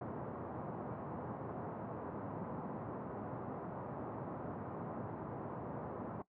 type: band-pass noise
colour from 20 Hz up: pink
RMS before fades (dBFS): -44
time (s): 0.01-6.22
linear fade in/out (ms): 2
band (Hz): 110 to 1100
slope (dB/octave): 24
effects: noise-tail reverb RT60 0.1 s tail -17 dB re dry